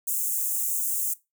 white high-pass noise, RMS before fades -27 dBFS, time 0.07-1.14 s, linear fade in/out 10 ms, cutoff 6800 Hz, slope 48 dB/octave, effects noise-tail reverb RT60 0.2 s tail -18 dB re dry

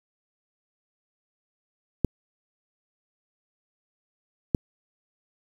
clicks, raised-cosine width 3 ms, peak -7 / -7 dBFS, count 2, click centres 2.047 / 4.548 s, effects 7-bit

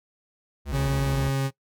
square tone with vibrato, 60.6 Hz, B1, 32 cents flat, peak -29 dBFS, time 0.65-1.32 s, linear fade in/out 50 ms, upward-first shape square, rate 7.2 Hz, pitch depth 280 cents each way
40% pulse tone with pitch glide, 137.3 to 135.64 Hz, C#3 to C#3, -16 to -37 cents, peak -22 dBFS, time 0.71-1.51 s, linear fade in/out 50 ms, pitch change -21 cents, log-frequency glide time 1.05-1.39 s
effects noise-tail reverb RT60 0.1 s tail -20 dB re dry

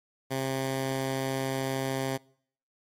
10% pulse tone, 133.4 Hz, C3, 34 cents sharp, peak -20 dBFS, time 0.3-2.18 s, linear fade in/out 20 ms, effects noise-tail reverb RT60 0.6 s tail -24 dB re dry + MP3 64 kbps

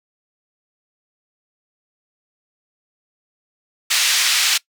white band-pass noise, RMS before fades -17 dBFS, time 3.9-4.58 s, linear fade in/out 10 ms, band 1900 to 5400 Hz, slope 12 dB/octave, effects noise-tail reverb RT60 0.1 s tail -22 dB re dry

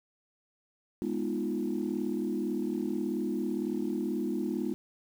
sine chord, F half-diminished seventh, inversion first, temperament equal, 207.7 / 246.9 / 311.1 / 349.2 Hz, Ab3 / Cb4 / Eb4 / F4, 0 / 0 / 0 / 0 cents, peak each -34 dBFS, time 1.02-4.74 s, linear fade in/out 0 ms, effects tanh soft clip ceiling -21 dBFS + 9-bit

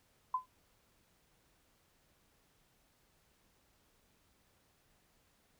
sine tone with exponential decay, 1018 Hz, C6, 48 cents flat, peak -27 dBFS, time 0.34-0.46 s, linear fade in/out 5 ms, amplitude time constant 25 ms, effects pink hiss -72 dBFS RMS until 5.59 s

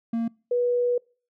triangle / sine tone pair in turn, 230 / 487.4 Hz, A#3 / B4, -23 / -23 cents, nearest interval octave + minor second, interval 1300 cents, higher second, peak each -21 / -20 dBFS, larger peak second, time 0.13-0.28 / 0.51-0.98 s, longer second, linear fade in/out 5 ms, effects noise-tail reverb RT60 0.4 s tail -26 dB re dry

